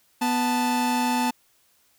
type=tone pair together; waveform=45% pulse; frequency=247.1 / 880 Hz; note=B3 / A5; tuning=+1 / 0 cents; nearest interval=octave + minor seventh; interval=2199 cents; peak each=-24 dBFS; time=0.21-1.31 s; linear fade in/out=10 ms; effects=white hiss -63 dBFS RMS until 1.98 s